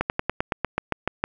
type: slowing click train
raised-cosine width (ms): 0.5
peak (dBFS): -7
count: 11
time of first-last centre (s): 0.01-1.24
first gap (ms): 89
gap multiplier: 1.07
effects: none